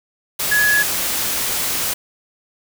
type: tone in noise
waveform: sine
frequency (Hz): 1687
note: G#6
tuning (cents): +27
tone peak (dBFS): -13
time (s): 0.51-0.83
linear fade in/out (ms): 10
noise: white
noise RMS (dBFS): -21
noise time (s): 0.39-1.94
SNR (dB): +5
effects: none